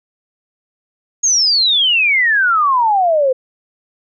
sine exponential sweep, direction down, 6690 to 504 Hz, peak -10 dBFS, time 1.23-3.33 s, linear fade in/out 10 ms, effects none

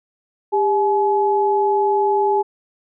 sine tone pair together, 400.4 / 850 Hz, G4 / G#5, +37 / +40 cents, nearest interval octave + minor second, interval 1303 cents, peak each -17 dBFS, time 0.52-2.43 s, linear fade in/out 20 ms, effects none

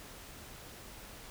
silence, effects pink hiss -50 dBFS RMS until 1.3 s

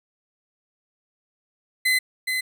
35% pulse tone with echo, 2034 Hz, C7, 50 cents flat, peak -16 dBFS, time 1.85-1.99 s, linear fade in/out 10 ms, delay 420 ms, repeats 1, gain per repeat -5 dB, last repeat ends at 2.41 s, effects none

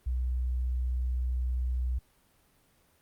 sine tone, 62.3 Hz, B1, 16 cents sharp, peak -27 dBFS, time 0.06-1.99 s, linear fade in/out 10 ms, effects pink hiss -66 dBFS RMS until 3.01 s + Opus 32 kbps

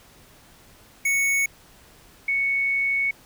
square / sine tone pair in turn, 2217 / 2217 Hz, C#7 / C#7, 0 / 0 cents, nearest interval unison, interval 0 cents, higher neither, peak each -20 dBFS, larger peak neither, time 1.05-1.46 / 2.28-3.11 s, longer second, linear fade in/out 5 ms, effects pink hiss -52 dBFS RMS until 3.25 s

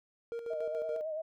triangle tone with tremolo, 466.2 Hz, A#4, in tune, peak -33 dBFS, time 0.32-1.01 s, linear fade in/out 0 ms, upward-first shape square, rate 7 Hz, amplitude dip 55%
sine tone with vibrato, 626 Hz, D#5, 10 cents sharp, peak -34 dBFS, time 0.5-1.22 s, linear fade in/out 10 ms, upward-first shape sine, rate 9 Hz, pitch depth 52 cents each way
effects none

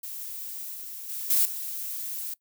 violet noise with level steps, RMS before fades -37 / -39 / -34 / -22 / -34 dBFS, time 0.03-2.34 s, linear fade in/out 5 ms, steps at 0.74 / 1.09 / 1.3 / 1.45 s, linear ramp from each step 5 ms, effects noise-tail reverb RT60 0.1 s tail -21 dB re dry

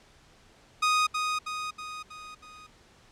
sawtooth tone with echo, 1244.5 Hz, D#6, in tune, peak -18 dBFS, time 0.82-1.07 s, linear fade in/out 10 ms, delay 320 ms, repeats 5, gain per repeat -5 dB, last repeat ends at 2.67 s, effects pink hiss -58 dBFS RMS until 3.11 s + low-pass 7000 Hz 12 dB/octave

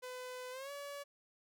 sawtooth tone with pitch glide, 504 to 569 Hz, B4 to C#5, +35 to +45 cents, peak -40 dBFS, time 0.02-1.04 s, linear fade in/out 20 ms, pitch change +210 cents, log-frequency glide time 0.51-0.71 s, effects none

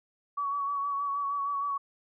sine tone with vibrato, 1130 Hz, C#6, 33 cents sharp, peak -28 dBFS, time 0.37-1.78 s, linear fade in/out 10 ms, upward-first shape sine, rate 6.4 Hz, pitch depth 30 cents each way, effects none

